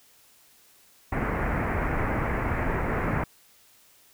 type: low-pass noise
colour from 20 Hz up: pink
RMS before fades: -27 dBFS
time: 1.12-3.24 s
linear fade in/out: 5 ms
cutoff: 2200 Hz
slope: 48 dB/octave
effects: white hiss -58 dBFS RMS until 4.13 s